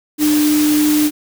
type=tone in noise; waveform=sine; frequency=300.5 Hz; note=D4; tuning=40 cents sharp; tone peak=-11 dBFS; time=0.18-1.11 s; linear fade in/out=50 ms; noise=white; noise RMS=-22 dBFS; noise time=0.18-1.11 s; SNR=+8 dB; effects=none